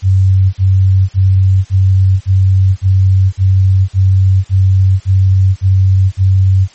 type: tone bursts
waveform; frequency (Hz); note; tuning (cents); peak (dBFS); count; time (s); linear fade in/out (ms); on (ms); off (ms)
sine; 95.2; F#2; +50; -5; 12; 0.02-6.679; 50; 510; 49
effects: white hiss -42 dBFS RMS until 6.74 s + MP3 32 kbps